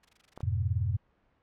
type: noise bursts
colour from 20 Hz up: violet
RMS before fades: -36 dBFS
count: 10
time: 0.03-0.419 s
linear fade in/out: 5 ms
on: 20 ms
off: 21 ms
type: clicks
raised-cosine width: 1 ms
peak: -29 dBFS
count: 2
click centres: 0.376 / 0.406 s
type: chord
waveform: sine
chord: F diminished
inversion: none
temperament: just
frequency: 87.31 / 104.77 / 125.72 Hz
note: F2 / Ab2 / Cb3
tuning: 0 / +16 / +31 cents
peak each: -30 / -30 / -33 dBFS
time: 0.43-0.97 s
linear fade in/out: 5 ms
effects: pink hiss -70 dBFS RMS until 1.42 s + low-pass 2000 Hz 12 dB/octave